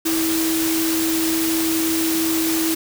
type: tone in noise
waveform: sine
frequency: 324.7 Hz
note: E4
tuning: 26 cents flat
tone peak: -19 dBFS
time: 0.05-2.75 s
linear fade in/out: 10 ms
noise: white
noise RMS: -24 dBFS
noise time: 0.05-2.75 s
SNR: +2 dB
effects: none